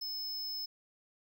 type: tone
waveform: square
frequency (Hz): 5210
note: E8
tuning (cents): -21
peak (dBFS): -37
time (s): 0.01-0.66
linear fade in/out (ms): 10
effects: none